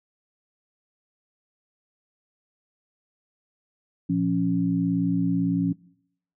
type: tone cluster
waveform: sine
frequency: 117.4 / 175.4 / 276.7 Hz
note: A#2 / F3 / C#4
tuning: +13 / +8 / -3 cents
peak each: -32 / -23 / -24 dBFS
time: 4.09-5.73 s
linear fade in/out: 10 ms
effects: noise-tail reverb RT60 0.7 s tail -23 dB re dry